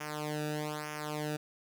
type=tone with flanger; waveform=sawtooth; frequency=151 Hz; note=D3; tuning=48 cents sharp; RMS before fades=-37 dBFS; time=0-1.37 s; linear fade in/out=10 ms; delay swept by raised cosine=0.24 to 0.95 ms; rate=1.1 Hz; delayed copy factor=-0.9; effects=none